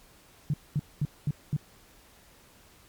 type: tone bursts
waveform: sine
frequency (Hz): 146.83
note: D3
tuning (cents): 0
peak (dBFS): -23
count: 5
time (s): 0.5-1.565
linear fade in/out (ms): 2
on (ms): 37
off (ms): 220
effects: pink hiss -57 dBFS RMS until 2.88 s + MP3 96 kbps